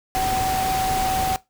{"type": "tone in noise", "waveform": "sine", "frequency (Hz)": 758, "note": "F#5", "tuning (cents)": 42, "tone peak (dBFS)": -21, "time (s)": [0.15, 1.36], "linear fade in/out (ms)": 0, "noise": "pink", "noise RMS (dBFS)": -27, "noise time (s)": [0.15, 1.36], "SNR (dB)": 3, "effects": ["noise-tail reverb RT60 0.2 s tail -19 dB re dry"]}